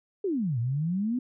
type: exponential two-way sweep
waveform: sine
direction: down then up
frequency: 421.9 to 112.8 to 258.5 Hz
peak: -25 dBFS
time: 0.24-1.19 s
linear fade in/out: 5 ms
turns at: 0.59 s
effects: none